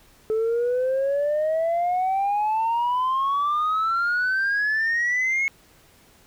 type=exponential sweep; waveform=sine; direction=up; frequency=433 to 2195 Hz; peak=-18 dBFS; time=0.3-5.48 s; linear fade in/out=0 ms; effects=tanh soft clip ceiling -18 dBFS + pink hiss -55 dBFS RMS until 6.26 s